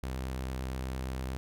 sawtooth tone with vibrato, 64.8 Hz, C2, 16 cents flat, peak -30 dBFS, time 0.03-1.37 s, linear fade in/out 0 ms, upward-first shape sine, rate 8.8 Hz, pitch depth 16 cents each way, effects none

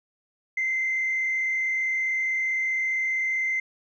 sine tone with frequency modulation, 2074 Hz, C7, 16 cents flat, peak -22 dBFS, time 0.57-3.6 s, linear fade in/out 5 ms, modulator 35.4 Hz, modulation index 0.79, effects tanh soft clip ceiling -19 dBFS

